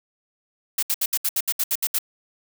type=noise bursts; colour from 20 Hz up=blue; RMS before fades=-22 dBFS; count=11; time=0.78-1.987 s; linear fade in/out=5 ms; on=47 ms; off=69 ms; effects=none